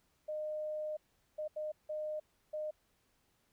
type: tone bursts at uneven times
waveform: sine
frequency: 612 Hz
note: D#5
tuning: 29 cents flat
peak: -36 dBFS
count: 5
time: 0.28-0.97 / 1.38-1.48 / 1.56-1.72 / 1.89-2.2 / 2.53-2.71 s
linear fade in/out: 10 ms
effects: pink hiss -75 dBFS RMS until 3.52 s